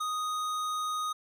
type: tone with tanh clipping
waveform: sine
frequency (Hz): 1244.5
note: D#6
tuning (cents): 0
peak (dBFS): -32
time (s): 0-1.13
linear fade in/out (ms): 10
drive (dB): 18
effects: none